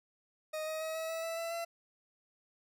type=tone with pitch steps; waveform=40% pulse; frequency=622.3 / 629.5 / 636.8 / 644.2 / 651.7 / 659.3 / 667 / 674.7 Hz; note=D#5 / D#5 / D#5 / E5 / E5 / E5 / E5 / E5; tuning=0 / +20 / +40 / -40 / -20 / 0 / +20 / +40 cents; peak=-35 dBFS; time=0.53-1.65 s; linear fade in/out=10 ms; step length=140 ms; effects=none